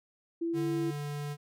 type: tone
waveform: sine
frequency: 334.9 Hz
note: E4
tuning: 27 cents sharp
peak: -29 dBFS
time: 0.41-0.91 s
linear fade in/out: 10 ms
type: tone with pitch glide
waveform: square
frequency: 146.83 to 145.9 Hz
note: D3 to D3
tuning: 0 to -11 cents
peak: -35 dBFS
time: 0.53-1.37 s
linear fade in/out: 50 ms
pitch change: -11 cents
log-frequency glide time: 0.67-0.85 s
effects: none